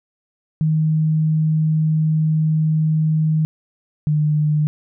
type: tone pair in turn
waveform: sine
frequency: 156.6 / 151.24 Hz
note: D#3 / D#3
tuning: +11 / -49 cents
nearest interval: minor second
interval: 60 cents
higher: first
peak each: -14 / -14 dBFS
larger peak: neither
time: 0.61-3.45 / 4.07-4.67 s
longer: first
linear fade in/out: 0 ms
effects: none